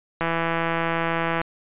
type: click train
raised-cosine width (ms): 0.5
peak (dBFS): -9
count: 201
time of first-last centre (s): 0.21-1.415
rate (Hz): 166
effects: resampled to 8000 Hz